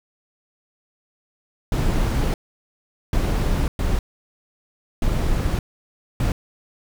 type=noise bursts at uneven times; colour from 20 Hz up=brown; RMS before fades=-20 dBFS; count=5; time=1.72-2.34 / 3.13-3.68 / 3.79-3.99 / 5.02-5.59 / 6.2-6.32 s; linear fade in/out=2 ms; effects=none